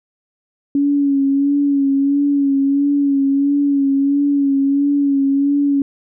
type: tone with vibrato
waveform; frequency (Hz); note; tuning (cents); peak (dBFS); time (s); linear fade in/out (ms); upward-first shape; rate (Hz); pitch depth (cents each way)
sine; 280; C#4; +18; -12; 0.75-5.82; 2; sine; 1.5; 36
effects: none